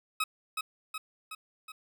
20% pulse tone with echo, 1273 Hz, D#6, 39 cents sharp, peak -22 dBFS, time 0.2-0.24 s, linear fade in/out 5 ms, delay 370 ms, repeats 4, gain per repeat -4 dB, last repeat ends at 1.72 s, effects none

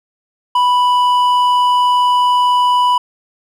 sine tone with hard clipping, 987.8 Hz, B5, in tune, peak -11 dBFS, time 0.55-2.98 s, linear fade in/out 5 ms, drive 6 dB, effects none

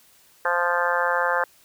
harmonic tone, 174.61 Hz, F3, in tune, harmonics 3 / 4 / 5 / 6 / 7 / 8 / 9 / 10, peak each -26 / -31 / -27 / -28 / -29 / -30 / -26 / -30 dBFS, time 0.45-1.44 s, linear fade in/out 2 ms, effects white hiss -56 dBFS RMS until 1.64 s

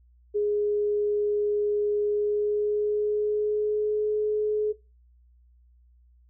sine tone with pitch glide, 415.3 to 424.3 Hz, G#4 to G#4, 0 to +37 cents, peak -22 dBFS, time 0.34-4.73 s, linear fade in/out 20 ms, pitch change +37 cents, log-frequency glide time 2.04-4.12 s, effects noise-tail reverb RT60 0.3 s tail -21 dB re dry + added 60 Hz sine -55 dBFS peak until 6.29 s

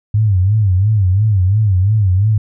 sine tone with vibrato, 99.8 Hz, G2, 32 cents sharp, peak -9 dBFS, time 0.14-2.38 s, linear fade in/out 5 ms, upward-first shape sine, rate 2.9 Hz, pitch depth 170 cents each way, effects none

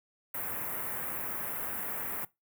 white band-stop noise, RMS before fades -36 dBFS, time 0.34-2.25 s, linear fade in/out 5 ms, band 2000 to 12000 Hz, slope 24 dB/octave, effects noise-tail reverb RT60 0.2 s tail -21 dB re dry + high-pass 80 Hz 12 dB/octave

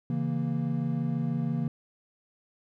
triangle chord, A# diminished, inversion first, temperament equal, 138.59 / 164.81 / 233.1 Hz, C#3 / E3 / A#3, 0 / 0 / 0 cents, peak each -29 dBFS, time 0.1-1.68 s, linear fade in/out 2 ms, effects none

